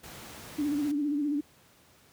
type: noise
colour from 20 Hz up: pink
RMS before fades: -45 dBFS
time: 0.03-0.92 s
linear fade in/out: 10 ms
type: tone with vibrato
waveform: sine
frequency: 291.6 Hz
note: D4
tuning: 12 cents flat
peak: -26 dBFS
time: 0.58-1.41 s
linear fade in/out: 10 ms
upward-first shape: sine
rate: 15 Hz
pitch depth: 67 cents each way
effects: pink hiss -60 dBFS RMS until 2.12 s + high-pass 80 Hz 12 dB/octave